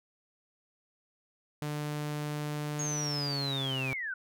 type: tone with pitch glide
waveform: sawtooth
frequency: 148.9 to 131.89 Hz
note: D3 to C3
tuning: +24 to +14 cents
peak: -29 dBFS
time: 1.62-3.93 s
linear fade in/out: 0 ms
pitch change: -210 cents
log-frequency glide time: 3-3.77 s
type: linear sweep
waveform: sine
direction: down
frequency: 6645 to 1446 Hz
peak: -33 dBFS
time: 2.79-4.14 s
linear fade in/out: 5 ms
effects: none